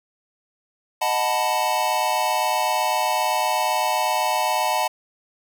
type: chord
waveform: square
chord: B dominant seventh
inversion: first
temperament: equal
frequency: 622.3 / 740 / 880 / 987.8 Hz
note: D#5 / F#5 / A5 / B5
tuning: 0 / 0 / 0 / 0 cents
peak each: -28 / -26 / -24 / -27 dBFS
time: 1.01-4.88 s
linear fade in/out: 10 ms
effects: none